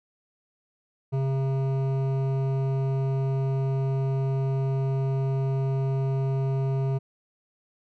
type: tone with hard clipping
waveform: triangle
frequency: 134.5 Hz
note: C3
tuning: 48 cents sharp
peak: -25 dBFS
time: 1.12-6.99 s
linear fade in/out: 20 ms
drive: 16 dB
effects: none